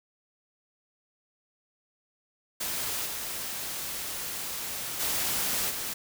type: noise with level steps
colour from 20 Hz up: white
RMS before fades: -32 / -35 / -29 / -34 dBFS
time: 2.6-5.94 s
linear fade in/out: 10 ms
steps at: 3.05 / 4.99 / 5.69 s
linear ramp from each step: 20 ms
effects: none